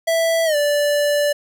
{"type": "tone with pitch glide", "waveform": "square", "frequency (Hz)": [659.3, 584], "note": ["E5", "D5"], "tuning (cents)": [0, -10], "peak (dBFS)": -16, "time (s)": [0.07, 1.33], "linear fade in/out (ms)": 10, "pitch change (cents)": -210, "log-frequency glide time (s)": [0.45, 0.56], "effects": []}